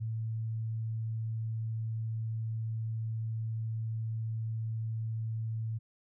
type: tone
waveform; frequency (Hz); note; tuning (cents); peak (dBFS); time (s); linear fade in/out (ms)
sine; 111.8; A2; +28; -32; 0-5.79; 20
effects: none